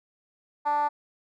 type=tone with band-pass filter; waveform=10% pulse; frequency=293.7 Hz; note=D4; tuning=in tune; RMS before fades=-25 dBFS; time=0.65-0.89 s; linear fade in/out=20 ms; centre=920 Hz; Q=7.3; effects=none